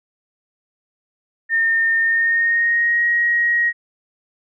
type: tone with pitch glide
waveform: sine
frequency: 1820 to 1889.6 Hz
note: A#6 to A#6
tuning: -42 to +23 cents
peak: -14 dBFS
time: 1.49-3.73 s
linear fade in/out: 50 ms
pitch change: +65 cents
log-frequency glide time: 1.99-3.06 s
effects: none